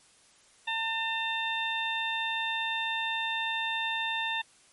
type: harmonic tone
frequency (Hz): 900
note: A5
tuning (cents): +39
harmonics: 1 / 2 / 3 / 4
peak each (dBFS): -34 / -34 / -34 / -34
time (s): 0.67-4.42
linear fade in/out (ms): 10
effects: white hiss -60 dBFS RMS until 4.72 s + MP3 48 kbps